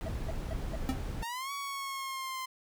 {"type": "noise", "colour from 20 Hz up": "brown", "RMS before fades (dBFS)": -36, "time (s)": [0.01, 1.23], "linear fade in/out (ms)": 0}
{"type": "tone bursts", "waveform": "triangle", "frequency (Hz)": 649, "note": "E5", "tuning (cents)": -27, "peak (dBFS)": -34, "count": 4, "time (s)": [0.06, 0.756], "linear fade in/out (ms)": 2, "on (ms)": 24, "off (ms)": 200}
{"type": "tone with exponential decay", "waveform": "square", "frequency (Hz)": 261.6, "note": "C4", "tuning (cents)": 0, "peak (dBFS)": -26, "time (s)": [0.89, 1], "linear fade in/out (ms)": 0, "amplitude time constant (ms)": 23}
{"type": "linear two-way sweep", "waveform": "sawtooth", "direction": "up then down", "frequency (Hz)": [898, 1129, 1037], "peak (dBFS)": -32, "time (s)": [1.22, 2.46], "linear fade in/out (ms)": 10, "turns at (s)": 1.52}
{"effects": []}